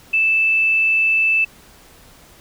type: tone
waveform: sine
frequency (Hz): 2637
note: E7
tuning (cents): 0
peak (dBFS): -13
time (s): 0.13-1.45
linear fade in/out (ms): 10
effects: pink hiss -47 dBFS RMS until 2.4 s